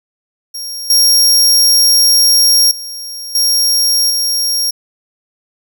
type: tone with level steps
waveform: sawtooth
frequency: 5580 Hz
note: F8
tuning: 2 cents flat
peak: -19 / -4 / -21 / -7 / -10 dBFS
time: 0.54-4.71 s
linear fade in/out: 10 ms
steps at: 0.9 / 2.71 / 3.35 / 4.1 s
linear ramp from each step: 2 ms
effects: none